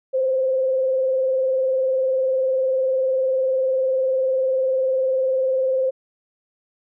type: tone with vibrato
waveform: sine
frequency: 523.3 Hz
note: C5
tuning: in tune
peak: -17 dBFS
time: 0.13-5.91 s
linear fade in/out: 20 ms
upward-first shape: sine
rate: 20 Hz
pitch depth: 38 cents each way
effects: none